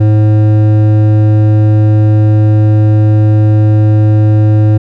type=tone with hard clipping; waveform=triangle; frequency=106.9 Hz; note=A2; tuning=49 cents flat; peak=-6 dBFS; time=0-4.78 s; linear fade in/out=10 ms; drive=14 dB; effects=none